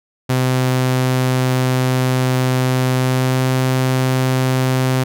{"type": "tone with pitch glide", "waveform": "sawtooth", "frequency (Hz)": [128.4, 129.67], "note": ["C3", "C3"], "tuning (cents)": [-32, -15], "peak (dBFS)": -10, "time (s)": [0.29, 5.04], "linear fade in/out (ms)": 10, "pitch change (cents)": 17, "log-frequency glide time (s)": [3, 3.43], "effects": []}